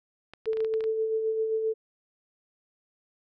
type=clicks; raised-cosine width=0.3 ms; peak=-27 dBFS; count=9; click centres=0.336 / 0.457 / 0.532 / 0.571 / 0.605 / 0.647 / 0.739 / 0.807 / 0.84 s
type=tone with tremolo; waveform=sine; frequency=441.6 Hz; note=A4; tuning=6 cents sharp; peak=-23 dBFS; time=0.46-1.74 s; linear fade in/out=20 ms; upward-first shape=sine; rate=7.6 Hz; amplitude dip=40%
effects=none